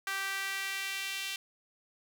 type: tone with high-pass filter sweep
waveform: sawtooth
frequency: 390 Hz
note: G4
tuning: 9 cents flat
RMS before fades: -36 dBFS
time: 0.07-1.36 s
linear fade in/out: 2 ms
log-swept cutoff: 1500 to 2800 Hz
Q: 2
effects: none